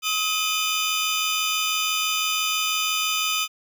30% pulse tone cluster, 1269 / 2452 / 3010 / 3576 Hz, D#6 / D#7 / F#7 / A7, +34 / -26 / +29 / +27 cents, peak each -25 dBFS, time 0.02-3.48 s, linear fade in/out 50 ms, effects none

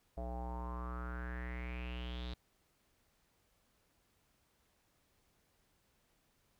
square tone with low-pass filter sweep, 61 Hz, B1, 21 cents flat, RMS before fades -42 dBFS, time 0.17-2.34 s, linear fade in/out 5 ms, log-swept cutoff 670 to 3900 Hz, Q 6.7, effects pink hiss -75 dBFS RMS until 6.59 s

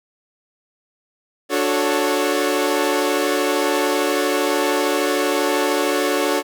sawtooth chord, D major seventh, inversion none, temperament equal with one note detuned, 293.7 / 365.7 / 440 / 554.4 Hz, D4 / F#4 / A4 / C#5, 0 / -20 / 0 / 0 cents, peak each -19 dBFS, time 1.49-6.43 s, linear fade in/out 50 ms, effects none

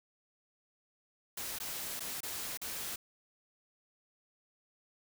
white noise with dropouts, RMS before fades -40 dBFS, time 1.37-2.96 s, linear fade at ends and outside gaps 5 ms, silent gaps 1.587-1.6 / 1.996-2.004 / 2.206-2.231 / 2.574-2.615 s, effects none

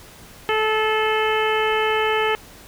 harmonic tone with a mistuned harmonic, 435.1 Hz, A4, 19 cents flat, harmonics 1 / 2 / 3 / 4 / 5 / 6 / 7, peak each -21 / -24 / -26 / -27 / -28 / -29 / -29 dBFS, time 0.49-2.35 s, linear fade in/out 0 ms, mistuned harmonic 5, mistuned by -18 cents, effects pink hiss -44 dBFS RMS until 2.67 s

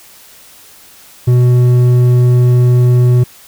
sine tone with hard clipping, 123.47 Hz, B2, in tune, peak -7 dBFS, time 1.27-3.24 s, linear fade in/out 10 ms, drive 6 dB, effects white hiss -40 dBFS RMS until 3.47 s

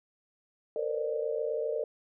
sine tone cluster, 456.3 / 484 / 516 / 543 / 601 Hz, A#4 / B4 / C5 / C#5 / D5, -37 / -35 / -24 / -36 / +40 cents, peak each -32 / -40 / -39 / -40 / -34 dBFS, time 0.76-1.84 s, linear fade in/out 2 ms, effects none

